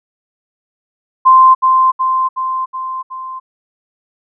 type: tone with echo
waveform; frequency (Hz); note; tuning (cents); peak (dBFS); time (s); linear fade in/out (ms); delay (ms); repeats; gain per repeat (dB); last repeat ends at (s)
sine; 1042; C6; -7; -3; 1.25-1.55; 20; 370; 5; -4; 3.4
effects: none

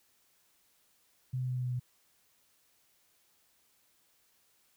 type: tone with pitch steps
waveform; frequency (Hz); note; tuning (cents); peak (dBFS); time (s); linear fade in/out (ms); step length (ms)
sine; 128.2 / 127.39 / 126.58 / 125.78 / 124.98 / 124.19; C3 / C3 / B2 / B2 / B2 / B2; -35 / -46 / +43 / +32 / +21 / +10; -31; 1.33-1.798; 10; 78
effects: white hiss -70 dBFS RMS until 4.76 s

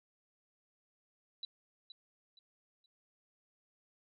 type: tone with echo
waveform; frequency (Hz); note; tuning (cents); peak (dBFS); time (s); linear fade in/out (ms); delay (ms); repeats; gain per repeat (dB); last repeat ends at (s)
sine; 3951; B7; 0; -39; 1.43-1.45; 2; 470; 3; -10; 2.86
effects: none

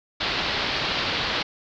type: low-pass noise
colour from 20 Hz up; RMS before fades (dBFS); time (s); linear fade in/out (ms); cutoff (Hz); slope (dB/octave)
white; -26; 0.2-1.43; 10; 4600; 48
effects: none

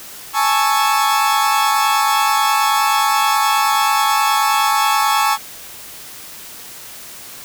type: chord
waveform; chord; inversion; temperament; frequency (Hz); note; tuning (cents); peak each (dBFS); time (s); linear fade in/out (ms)
40% pulse; A major seventh; third; equal; 830.6 / 880 / 1108.7 / 1318.5; G#5 / A5 / C#6 / E6; 0 / 0 / 0 / 0; -18 / -18 / -17 / -20; 0.33-5.38; 50
effects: white hiss -35 dBFS RMS until 7.44 s

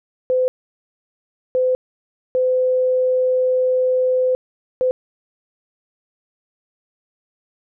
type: tone bursts at uneven times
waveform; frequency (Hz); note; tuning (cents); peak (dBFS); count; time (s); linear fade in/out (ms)
sine; 510; C5; -44; -14; 4; 0.3-0.48 / 1.55-1.75 / 2.35-4.35 / 4.81-4.91; 0
effects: none

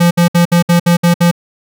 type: tone bursts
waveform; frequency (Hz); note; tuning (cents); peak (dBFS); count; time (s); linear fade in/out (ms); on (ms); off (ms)
square; 172.6; F3; -20; -7; 8; 0-1.314; 10; 110; 62
effects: none

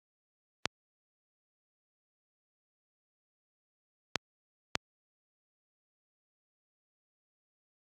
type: clicks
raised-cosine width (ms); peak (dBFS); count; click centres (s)
0.2; -8; 3; 0.656 / 4.157 / 4.754
effects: high-pass 80 Hz 12 dB/octave + AAC 48 kbps

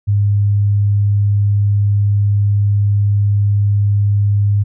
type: tone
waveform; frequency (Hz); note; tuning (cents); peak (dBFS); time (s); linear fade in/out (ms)
sine; 102; G#2; -31; -10; 0.07-4.64; 20
effects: none

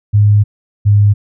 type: tone pair in turn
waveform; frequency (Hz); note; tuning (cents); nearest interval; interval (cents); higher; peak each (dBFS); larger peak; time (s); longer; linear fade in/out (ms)
sine; 103.83 / 102.82; G#2 / G#2; 0 / -17; unison; 17; first; -5; neither; 0.13-0.44 / 0.85-1.14; first; 20
effects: none

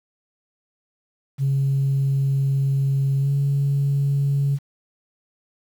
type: tone with pitch glide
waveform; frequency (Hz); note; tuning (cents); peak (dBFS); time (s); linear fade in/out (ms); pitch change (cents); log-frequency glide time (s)
sine; 136.9 to 140.1; C#3 to C#3; -21 to +19; -16; 1.38-4.59; 50; +40; 3.19-3.3
effects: tanh soft clip ceiling -14 dBFS + 8-bit

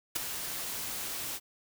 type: noise with ADSR envelope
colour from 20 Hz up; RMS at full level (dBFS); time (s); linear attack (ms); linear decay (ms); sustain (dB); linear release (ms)
white; -27; 0.15-1.4; 14; 6; -10; 47
effects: none

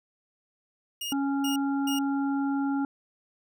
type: tone bursts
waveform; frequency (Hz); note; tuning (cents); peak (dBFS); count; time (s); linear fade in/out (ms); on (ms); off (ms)
sawtooth; 2852; F7; +36; -28; 3; 1.01-1.99; 5; 120; 310
type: harmonic tone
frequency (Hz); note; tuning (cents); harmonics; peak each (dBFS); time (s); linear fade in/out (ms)
277.2; C#4; 0; 1 / 3 / 5; -25 / -35 / -39; 1.12-2.85; 2
effects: none

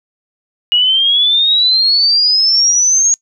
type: exponential sweep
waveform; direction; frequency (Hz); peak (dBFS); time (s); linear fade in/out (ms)
sine; up; 2884 to 6640; -8; 0.72-3.14; 0
effects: noise-tail reverb RT60 0.1 s tail -22 dB re dry

